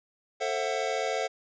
square chord, F# half-diminished seventh, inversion first, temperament just, 444 / 532.8 / 666 / 740 Hz, A4 / C5 / E5 / F#5, +16 / +31 / +18 / 0 cents, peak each -34 dBFS, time 0.4-1.28 s, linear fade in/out 20 ms, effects resampled to 16000 Hz

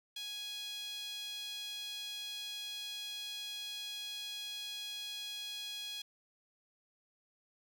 sawtooth tone with high-pass filter, 830.6 Hz, G#5, in tune, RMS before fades -43 dBFS, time 0.16-6.02 s, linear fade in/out 5 ms, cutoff 3400 Hz, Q 4.5, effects none

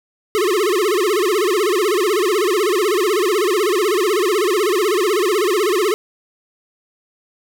square tone with vibrato, 392 Hz, G4, in tune, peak -15 dBFS, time 0.35-5.94 s, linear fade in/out 0 ms, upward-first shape sine, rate 16 Hz, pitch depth 210 cents each way, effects none

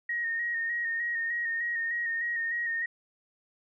sine tone with vibrato, 1864.7 Hz, A#6, in tune, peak -28 dBFS, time 0.09-2.86 s, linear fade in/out 5 ms, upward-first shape square, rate 3.3 Hz, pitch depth 25 cents each way, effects none

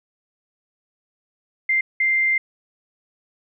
sine tone bursts at uneven times, 2093 Hz, C7, in tune, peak -16 dBFS, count 2, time 1.69-1.81 / 2-2.38 s, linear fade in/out 5 ms, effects none

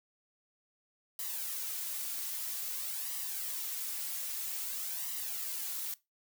blue noise with flanger, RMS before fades -38 dBFS, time 1.19-5.94 s, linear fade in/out 2 ms, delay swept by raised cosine 1 to 3.6 ms, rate 0.51 Hz, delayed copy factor +0.6, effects noise-tail reverb RT60 0.2 s tail -19 dB re dry

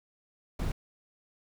brown noise, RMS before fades -31 dBFS, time 0.59-0.72 s, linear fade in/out 5 ms, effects none

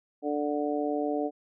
harmonic tone, 147.2 Hz, D3, 4 cents sharp, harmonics 2 / 3 / 4 / 5, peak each -30 / -32 / -33 / -34 dBFS, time 0.22-1.31 s, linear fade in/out 50 ms, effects none

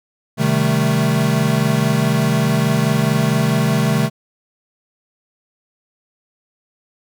square chord, A half-diminished seventh, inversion first, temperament equal, 130.81 / 155.56 / 196 / 220 Hz, C3 / Eb3 / G3 / A3, 0 / 0 / 0 / 0 cents, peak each -20 / -19 / -24 / -20 dBFS, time 0.37-4.1 s, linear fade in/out 50 ms, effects none

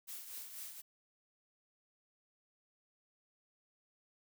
blue noise with tremolo, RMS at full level -45 dBFS, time 0.07-0.82 s, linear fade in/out 20 ms, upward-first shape triangle, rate 4.1 Hz, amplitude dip 60%, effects none

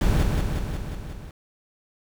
brown noise with echo, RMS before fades -20 dBFS, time 0.01-0.23 s, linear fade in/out 2 ms, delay 180 ms, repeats 6, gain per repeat -3 dB, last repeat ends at 1.31 s, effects none

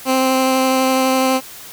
15% pulse tone with vibrato, 261.6 Hz, C4, in tune, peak -7 dBFS, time 0.05-1.41 s, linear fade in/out 50 ms, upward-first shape triangle, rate 12 Hz, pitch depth 11 cents each way, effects white hiss -36 dBFS RMS until 1.72 s

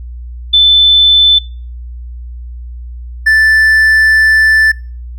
sine / triangle tone pair in turn, 3520 / 1760 Hz, A7 / A6, 0 / 0 cents, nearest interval octave, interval 1200 cents, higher first, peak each -3 dBFS, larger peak neither, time 0.53-1.39 / 3.26-4.72 s, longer second, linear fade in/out 10 ms, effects noise-tail reverb RT60 0.4 s tail -25 dB re dry + added 60 Hz sine -23 dBFS peak until 5.18 s

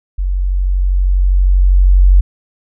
sine tone with level ramp, 46.25 Hz, F#1, in tune, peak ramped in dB -13 to -3 dBFS, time 0.18-2.21 s, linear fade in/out 10 ms, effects none

